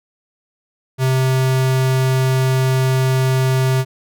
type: tone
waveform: square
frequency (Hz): 130.8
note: C3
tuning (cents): 0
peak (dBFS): -14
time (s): 0.98-3.85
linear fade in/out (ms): 50
effects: none